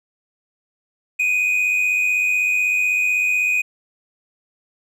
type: tone pair together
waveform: triangle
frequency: 2393 / 2489 Hz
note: D7 / D#7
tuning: +32 / 0 cents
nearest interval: minor second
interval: 68 cents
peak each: -24 / -15 dBFS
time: 1.19-3.62 s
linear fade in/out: 10 ms
effects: none